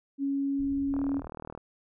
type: tone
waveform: sine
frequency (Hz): 277.2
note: C#4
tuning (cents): 0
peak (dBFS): -26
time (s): 0.18-1.22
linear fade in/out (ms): 50
type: low-pass noise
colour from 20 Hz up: pink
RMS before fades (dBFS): -45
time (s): 0.59-1.28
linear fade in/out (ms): 2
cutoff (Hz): 110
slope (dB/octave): 96
type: click train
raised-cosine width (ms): 1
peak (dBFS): -26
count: 26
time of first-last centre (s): 0.94-1.576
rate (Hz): 39.3
effects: none